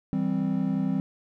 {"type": "chord", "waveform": "triangle", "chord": "C major", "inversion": "first", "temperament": "equal", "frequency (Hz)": [164.81, 196, 261.6], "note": ["E3", "G3", "C4"], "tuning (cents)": [0, 0, 0], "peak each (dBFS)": [-28, -25, -26], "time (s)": [0.13, 1], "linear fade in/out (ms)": 0, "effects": []}